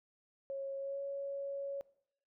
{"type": "tone with pitch glide", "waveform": "sine", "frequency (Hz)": [547, 556.6], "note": ["C#5", "C#5"], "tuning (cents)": [-23, 7], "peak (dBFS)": -37, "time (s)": [0.5, 1.81], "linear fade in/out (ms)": 0, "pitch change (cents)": 30, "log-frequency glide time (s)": [0.78, 1], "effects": ["noise-tail reverb RT60 0.7 s tail -21 dB re dry"]}